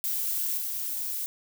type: noise with level steps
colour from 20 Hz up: violet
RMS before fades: -29 / -32 dBFS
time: 0.04-1.26 s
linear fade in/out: 0 ms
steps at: 0.57 s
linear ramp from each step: 10 ms
effects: none